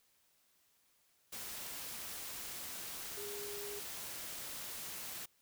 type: tone in noise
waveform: sine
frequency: 409.5 Hz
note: G#4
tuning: 24 cents flat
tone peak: -45 dBFS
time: 3.17-3.8 s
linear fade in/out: 10 ms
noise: white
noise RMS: -45 dBFS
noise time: 1.32-5.26 s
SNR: -3 dB
effects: white hiss -73 dBFS RMS until 5.41 s